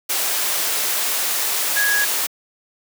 sine tone in noise, 1661.2 Hz, G#6, in tune, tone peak -17 dBFS, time 1.76-2.05 s, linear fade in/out 10 ms, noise white, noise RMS -21 dBFS, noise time 0.09-2.27 s, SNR +1 dB, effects high-pass 400 Hz 12 dB/octave

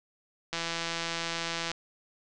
click train, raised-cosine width 0.2 ms, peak -15 dBFS, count 199, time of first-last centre 0.53-1.716 s, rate 167 Hz, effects resampled to 22050 Hz + 9-bit

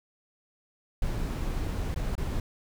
brown noise with dropouts, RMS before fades -30 dBFS, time 1.02-2.4 s, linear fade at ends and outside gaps 2 ms, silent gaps 1.944-1.96 / 2.153-2.179 s, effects none

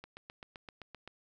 click train, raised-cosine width 0.3 ms, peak -30 dBFS, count 9, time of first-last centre 0.04-1.076 s, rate 7.72 Hz, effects none

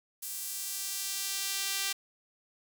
sawtooth tone with high-pass filter sweep, 392 Hz, G4, in tune, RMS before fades -35 dBFS, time 0.22-1.93 s, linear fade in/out 10 ms, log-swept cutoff 9400 to 2900 Hz, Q 0.73, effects 9-bit

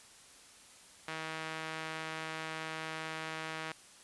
sawtooth tone with band-pass filter, 159.1 Hz, D#3, 39 cents sharp, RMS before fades -41 dBFS, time 1.08-3.72 s, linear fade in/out 2 ms, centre 2000 Hz, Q 0.87, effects white hiss -57 dBFS RMS until 4.03 s + resampled to 24000 Hz

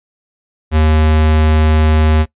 square tone, 77.78 Hz, D#2, in tune, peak -9 dBFS, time 0.71-2.26 s, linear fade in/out 50 ms, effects noise-tail reverb RT60 0.1 s tail -20 dB re dry + resampled to 8000 Hz

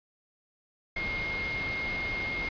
sine tone in noise, 2138 Hz, C7, 37 cents sharp, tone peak -31 dBFS, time 0.96-2.49 s, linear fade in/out 5 ms, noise pink, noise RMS -37 dBFS, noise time 0.96-2.49 s, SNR +3 dB, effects resampled to 11025 Hz

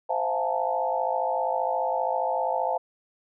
sine tone cluster, 519 / 662 / 715 / 844 / 899 Hz, C5 / E5 / F5 / G#5 / A5, -14 / +7 / +41 / +28 / +37 cents, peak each -30 dBFS, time 0.09-2.78 s, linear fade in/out 10 ms, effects none

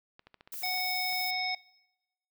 clicks, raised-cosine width 0.3 ms, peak -35 dBFS, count 11, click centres 0.194 / 0.27 / 0.343 / 0.409 / 0.475 / 0.541 / 0.625 / 0.662 / 0.741 / 0.777 / 1.128 s
violet noise, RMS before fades -40 dBFS, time 0.52-1.31 s, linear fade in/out 5 ms
harmonic tone, 740 Hz, F#5, in tune, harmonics 1 / 3 / 5 / 7, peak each -35 / -34 / -42 / -34 dBFS, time 0.63-1.55 s, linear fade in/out 5 ms
effects noise-tail reverb RT60 1.0 s tail -23 dB re dry

